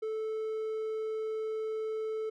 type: tone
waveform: triangle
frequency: 437.8 Hz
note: A4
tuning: 9 cents flat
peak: -30 dBFS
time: 0.02-2.3 s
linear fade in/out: 10 ms
effects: none